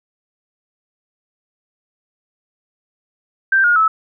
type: tone with pitch steps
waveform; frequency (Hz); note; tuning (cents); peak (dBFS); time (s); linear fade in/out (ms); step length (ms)
sine; 1568 / 1429.6 / 1303.4; G6 / F6 / E6; 0 / +40 / -20; -10; 3.52-3.88; 5; 120
effects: none